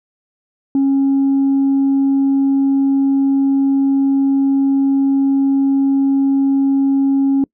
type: tone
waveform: sine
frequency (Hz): 273.6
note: C#4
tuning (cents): -23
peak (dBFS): -9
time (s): 0.75-7.44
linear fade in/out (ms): 2
effects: noise-tail reverb RT60 0.1 s tail -26 dB re dry + tanh soft clip ceiling -9 dBFS